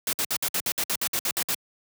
white noise bursts, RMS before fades -26 dBFS, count 13, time 0.07-1.546 s, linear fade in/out 2 ms, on 60 ms, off 58 ms, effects high-pass 100 Hz 12 dB/octave

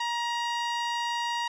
sawtooth tone with low-pass filter, 946 Hz, A#5, 25 cents sharp, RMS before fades -30 dBFS, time 0-1.48 s, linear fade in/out 5 ms, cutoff 4700 Hz, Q 1.1, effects none

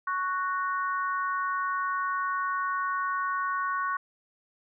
harmonic tone, 370 Hz, F#4, in tune, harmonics 3 / 4 / 5, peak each -28 / -32 / -40 dBFS, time 0.07-3.97 s, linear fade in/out 5 ms, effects none

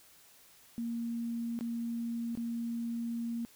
sine tone with dropouts, 233.1 Hz, A#3, in tune, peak -33 dBFS, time 0.78-3.45 s, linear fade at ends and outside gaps 0 ms, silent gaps 1.59-1.609 / 2.352-2.374 s, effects white hiss -60 dBFS RMS until 3.55 s

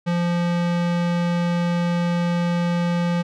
square tone with low-pass filter, 173.3 Hz, F3, 13 cents flat, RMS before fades -21 dBFS, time 0.06-3.23 s, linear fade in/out 20 ms, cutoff 4500 Hz, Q 0.6, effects none

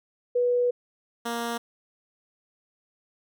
sine / 10% pulse tone pair in turn, 489.2 / 234.3 Hz, B4 / A#3, -16 / +9 cents, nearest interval octave + minor second, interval 1275 cents, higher first, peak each -20 / -20 dBFS, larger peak neither, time 0.35-0.71 / 1.25-1.58 s, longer first, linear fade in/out 10 ms, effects none

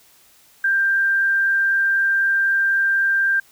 sine tone with vibrato, 1584 Hz, G6, 18 cents sharp, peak -15 dBFS, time 0.64-3.4 s, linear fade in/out 5 ms, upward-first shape triangle, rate 20 Hz, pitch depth 15 cents each way, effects white hiss -53 dBFS RMS until 3.51 s

